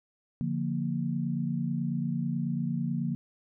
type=chord; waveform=sine; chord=Bb major; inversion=first; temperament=just; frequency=145.68 / 174.81 / 233.1 Hz; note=D3 / F3 / Bb3; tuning=-14 / +2 / 0 cents; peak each=-32 dBFS; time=0.41-3.15 s; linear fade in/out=0 ms; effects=none